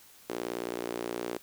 sawtooth tone with high-pass filter, 59.1 Hz, A#1, 24 cents sharp, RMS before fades -36 dBFS, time 0.29-1.38 s, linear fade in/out 5 ms, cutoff 370 Hz, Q 2.6, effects white hiss -56 dBFS RMS until 1.42 s

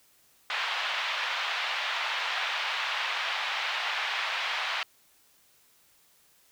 white band-pass noise, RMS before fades -31 dBFS, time 0.5-4.83 s, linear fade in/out 2 ms, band 740 to 3400 Hz, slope 24 dB/octave, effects white hiss -63 dBFS RMS until 6.51 s

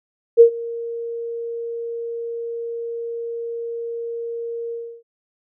sine tone with ADSR envelope, 465.6 Hz, A#4, 2 cents flat, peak -3 dBFS, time 0.37-5.03 s, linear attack 35 ms, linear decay 93 ms, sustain -22 dB, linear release 310 ms, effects none

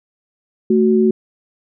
sine tone pair together, 220.8 / 371.3 Hz, A3 / F#4, +6 / +6 cents, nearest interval major sixth, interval 900 cents, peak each -13 dBFS, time 0.7-1.11 s, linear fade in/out 5 ms, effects none

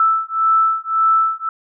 sine beating tone pair, 1318.5 / 1320.3 Hz, E6 / E6, 0 / +2 cents, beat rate 1.8 Hz, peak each -16 dBFS, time 0-1.49 s, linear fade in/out 2 ms, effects none

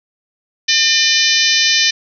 harmonic tone with a mistuned harmonic, 602 Hz, D5, 43 cents sharp, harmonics 3 / 4 / 5 / 6 / 7 / 8 / 9 / 10, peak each -19 / -19 / -19 / -19 / -19 / -19 / -19 / -19 dBFS, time 0.68-1.91 s, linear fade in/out 10 ms, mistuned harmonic 7, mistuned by -39 cents, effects none

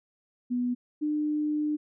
sine tone pair in turn, 245.9 / 300.7 Hz, B3 / D4, -7 / +41 cents, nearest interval minor third, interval 348 cents, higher second, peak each -25 dBFS, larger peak neither, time 0.5-0.75 / 1.01-1.77 s, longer second, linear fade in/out 20 ms, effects none

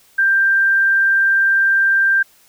sine tone, 1580 Hz, G6, 13 cents sharp, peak -11 dBFS, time 0.18-2.23 s, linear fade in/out 10 ms, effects white hiss -52 dBFS RMS until 2.48 s

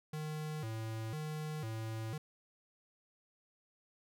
square tone with vibrato, 130.81 Hz, C3, in tune, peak -39 dBFS, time 0.13-2.18 s, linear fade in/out 5 ms, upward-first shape square, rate 1 Hz, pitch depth 280 cents each way, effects none

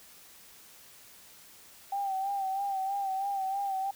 sine tone with vibrato, 782 Hz, G5, 4 cents flat, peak -29 dBFS, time 1.92-3.91 s, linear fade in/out 5 ms, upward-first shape sine, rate 3.1 Hz, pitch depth 47 cents each way, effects white hiss -54 dBFS RMS until 3.95 s

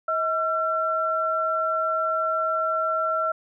sine tone pair together, 638.5 / 1353 Hz, D#5 / E6, +45 / +45 cents, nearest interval octave + minor second, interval 1300 cents, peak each -26 / -23 dBFS, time 0.08-3.32 s, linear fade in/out 5 ms, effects none

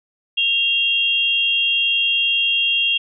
sine tone pair together, 2770 / 3249 Hz, F7 / G#7, -15 / -39 cents, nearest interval minor third, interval 276 cents, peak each -18 dBFS, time 0.37-2.98 s, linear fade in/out 10 ms, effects none

